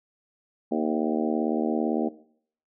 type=harmonic tone with a mistuned harmonic; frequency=77.8 Hz; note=D#2; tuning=in tune; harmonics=3 / 4 / 5 / 6 / 7 / 8 / 9 / 10; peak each=-27 / -29 / -31 / -33 / -34 / -35 / -36 / -37 dBFS; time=0.71-2.09 s; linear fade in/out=10 ms; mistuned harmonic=9; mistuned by=-16 cents; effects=noise-tail reverb RT60 0.6 s tail -18 dB re dry